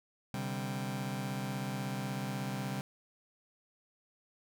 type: chord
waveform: sawtooth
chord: C suspended second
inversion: none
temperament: just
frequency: 130.81 / 147.16 / 196.22 Hz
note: C3 / D3 / G3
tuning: 0 / +4 / +2 cents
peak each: -34 / -39 / -34 dBFS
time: 0.34-2.81 s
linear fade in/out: 0 ms
effects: none